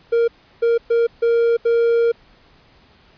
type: tone bursts at uneven times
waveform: triangle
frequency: 466.2 Hz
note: A#4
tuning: in tune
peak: -11 dBFS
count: 5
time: 0.12-0.28 / 0.62-0.78 / 0.9-1.07 / 1.22-1.57 / 1.65-2.12 s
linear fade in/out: 10 ms
effects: pink hiss -52 dBFS RMS until 3.17 s + resampled to 11025 Hz